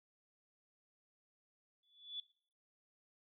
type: tone with exponential growth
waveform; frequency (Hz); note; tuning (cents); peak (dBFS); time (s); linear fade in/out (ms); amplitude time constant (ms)
sine; 3447; A7; -36; -38; 1.83-2.2; 2; 79
effects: noise-tail reverb RT60 0.5 s tail -18 dB re dry